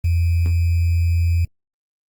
sine tone with sample-and-hold, 84.8 Hz, E2, 50 cents sharp, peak -14 dBFS, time 0.04-1.45 s, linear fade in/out 5 ms, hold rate 2450 Hz, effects Opus 24 kbps

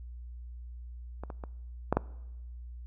clicks, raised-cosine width 1 ms, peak -25 / -26 / -26 / -11 / -10 dBFS, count 5, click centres 1.236 / 1.302 / 1.438 / 1.926 / 1.97 s, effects noise-tail reverb RT60 1.0 s tail -22 dB re dry + added 60 Hz sine -41 dBFS peak until 2.86 s

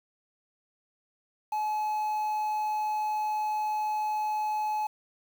triangle tone with quantisation, 853 Hz, G#5, 46 cents sharp, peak -25 dBFS, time 1.52-4.87 s, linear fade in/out 5 ms, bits 8, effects none

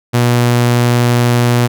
sawtooth tone, 120.8 Hz, B2, 38 cents flat, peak -5 dBFS, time 0.13-1.68 s, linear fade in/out 20 ms, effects none

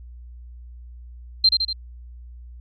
sine tone with echo, 4151 Hz, C8, 15 cents flat, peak -11 dBFS, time 1.44-1.49 s, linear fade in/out 5 ms, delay 80 ms, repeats 3, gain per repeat -4 dB, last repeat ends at 1.73 s, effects added 60 Hz sine -38 dBFS peak until 2.6 s

